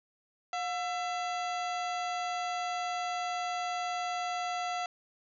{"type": "harmonic tone with a mistuned harmonic", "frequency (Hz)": 670, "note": "E5", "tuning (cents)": 28, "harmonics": [1, 2, 3, 4, 5, 6, 7, 9, 10], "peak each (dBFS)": [-33, -39, -43, -45, -47, -49, -50, -52, -53], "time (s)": [0.53, 4.86], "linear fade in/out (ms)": 2, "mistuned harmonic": 1, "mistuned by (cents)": 120, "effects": []}